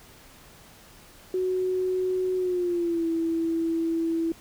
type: tone with pitch glide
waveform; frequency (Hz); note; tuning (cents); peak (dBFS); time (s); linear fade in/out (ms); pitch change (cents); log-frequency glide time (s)
sine; 370 to 329.6; F#4 to E4; 0 to 0; -23; 1.34-4.32; 2; -200; 2.37-3.07
effects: pink hiss -51 dBFS RMS until 4.4 s